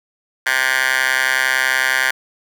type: tone with high-pass filter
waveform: 10% pulse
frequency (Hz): 130.81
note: C3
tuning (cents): 0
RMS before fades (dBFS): -17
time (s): 0.46-2.11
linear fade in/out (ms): 5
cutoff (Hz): 1500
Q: 5.1
effects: none